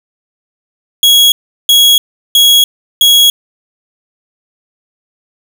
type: tone bursts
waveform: 40% pulse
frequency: 3322 Hz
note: G#7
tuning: in tune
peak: -3 dBFS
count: 4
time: 1.03-3.3 s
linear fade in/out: 2 ms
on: 290 ms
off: 370 ms
effects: none